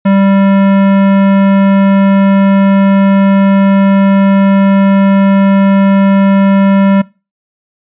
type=tone with hard clipping; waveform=sine; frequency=196 Hz; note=G3; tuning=in tune; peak=-7 dBFS; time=0.05-7.02 s; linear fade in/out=10 ms; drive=17 dB; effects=noise-tail reverb RT60 0.3 s tail -23 dB re dry + resampled to 8000 Hz